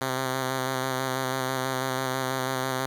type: tone with vibrato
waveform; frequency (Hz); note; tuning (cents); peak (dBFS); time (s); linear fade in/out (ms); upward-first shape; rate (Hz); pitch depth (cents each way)
5% pulse; 130.81; C3; 0; -15; 0.01-2.86; 2; square; 6.1; 19
effects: 8-bit